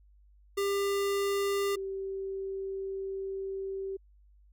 square / sine tone pair in turn, 398.9 / 387.3 Hz, G4 / G4, +30 / -21 cents, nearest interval minor second, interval 51 cents, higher first, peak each -28 / -33 dBFS, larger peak first, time 0.57-1.76 / 1.76-3.97 s, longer second, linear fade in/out 10 ms, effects added 50 Hz sine -57 dBFS peak until 4.52 s

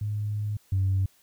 sine tone pair in turn, 104.8 / 95.84 Hz, G#2 / G2, +16 / -39 cents, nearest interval major second, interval 155 cents, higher first, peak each -26 / -20 dBFS, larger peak second, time 0.01-0.57 / 0.72-1.06 s, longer first, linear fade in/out 5 ms, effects tanh soft clip ceiling -18 dBFS + white hiss -62 dBFS RMS until 1.22 s

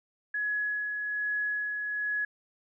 sine tone with tremolo, 1685 Hz, G#6, 25 cents sharp, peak -27 dBFS, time 0.34-2.25 s, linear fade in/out 5 ms, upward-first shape sine, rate 1.2 Hz, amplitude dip 35%, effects none

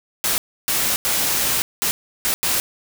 white noise bursts at uneven times, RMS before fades -20 dBFS, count 6, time 0.24-0.38 / 0.68-0.96 / 1.05-1.62 / 1.82-1.91 / 2.25-2.34 / 2.43-2.6 s, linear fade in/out 0 ms, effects none

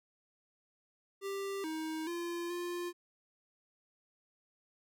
square tone with pitch steps, 393.8 / 316.3 / 344.1 / 350.5 Hz, G4 / D#4 / F4 / F4, +8 / +29 / -26 / +6 cents, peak -37 dBFS, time 1.21-2.93 s, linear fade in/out 50 ms, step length 430 ms, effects none

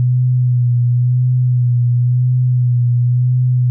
sine tone with vibrato, 123.6 Hz, B2, 2 cents sharp, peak -10 dBFS, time 0-3.7 s, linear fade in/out 0 ms, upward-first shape sine, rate 0.95 Hz, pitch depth 32 cents each way, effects none

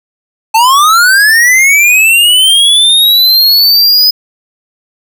square linear sweep, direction up, 864 to 5040 Hz, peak -4 dBFS, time 0.54-4.11 s, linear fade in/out 10 ms, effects none

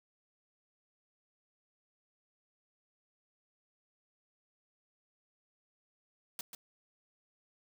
white noise with echo, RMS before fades -40 dBFS, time 6.39-6.41 s, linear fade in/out 2 ms, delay 140 ms, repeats 1, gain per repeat -7 dB, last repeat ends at 6.55 s, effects none

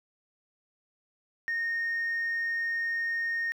sine tone, 1846 Hz, A#6, 17 cents flat, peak -26 dBFS, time 1.48-3.52 s, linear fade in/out 0 ms, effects tanh soft clip ceiling -25 dBFS + 10-bit

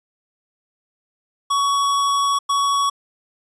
square tone bursts at uneven times, 1122 Hz, C#6, 21 cents sharp, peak -17 dBFS, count 2, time 1.5-2.39 / 2.49-2.9 s, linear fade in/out 10 ms, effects resampled to 22050 Hz

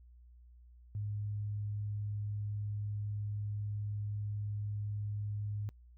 sine tone, 103.83 Hz, G#2, in tune, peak -35 dBFS, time 0.95-5.69 s, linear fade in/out 0 ms, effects noise-tail reverb RT60 0.1 s tail -25 dB re dry + added 60 Hz sine -55 dBFS peak until 5.97 s

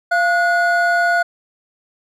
triangle tone pair together, 692.1 / 1456 Hz, F5 / F#6, -16 / -28 cents, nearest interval octave + minor second, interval 1288 cents, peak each -14 dBFS, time 0.11-1.23 s, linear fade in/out 10 ms, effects none

